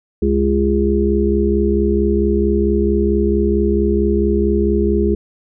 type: harmonic tone with a mistuned harmonic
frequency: 69 Hz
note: C#2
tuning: 7 cents flat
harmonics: 1 / 3 / 5 / 6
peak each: -18 / -18 / -18 / -18 dBFS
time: 0.22-5.15 s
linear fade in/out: 5 ms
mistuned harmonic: 6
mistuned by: -19 cents
effects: none